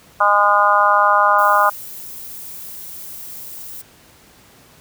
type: harmonic tone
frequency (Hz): 204.8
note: G#3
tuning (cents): -24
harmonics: 3 / 4 / 5 / 6 / 7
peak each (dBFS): -20 / -18 / -16 / -15 / -19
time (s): 0.2-1.7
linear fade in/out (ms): 10
type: noise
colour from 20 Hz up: violet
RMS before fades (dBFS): -33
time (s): 1.38-3.82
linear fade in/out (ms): 10
effects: pink hiss -48 dBFS RMS until 4.8 s + high-pass 60 Hz 12 dB/octave